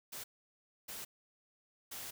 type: noise bursts at uneven times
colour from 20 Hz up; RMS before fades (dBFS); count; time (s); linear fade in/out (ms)
white; -45; 3; 0.12-0.24 / 0.88-1.05 / 1.91-2.11; 10
effects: none